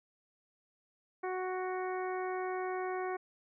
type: harmonic tone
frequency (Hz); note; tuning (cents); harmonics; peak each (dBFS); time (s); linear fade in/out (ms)
370; F#4; 0; 1 / 2 / 3 / 4 / 5 / 6; -36 / -39 / -43 / -47 / -48 / -50; 1.23-3.17; 10
effects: none